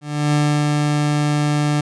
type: tone with ADSR envelope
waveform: 30% pulse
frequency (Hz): 148.1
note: D3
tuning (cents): +15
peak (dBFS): -11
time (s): 0.01-1.81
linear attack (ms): 320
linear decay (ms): 310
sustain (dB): -2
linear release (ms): 6
effects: resampled to 22050 Hz